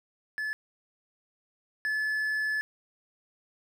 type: tone pair in turn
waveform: triangle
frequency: 1726 / 1726 Hz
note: A6 / A6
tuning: -34 / -34 cents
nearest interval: unison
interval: 0 cents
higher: neither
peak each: -28 / -25 dBFS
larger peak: second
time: 0.38-0.53 / 1.85-2.61 s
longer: second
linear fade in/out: 0 ms
effects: none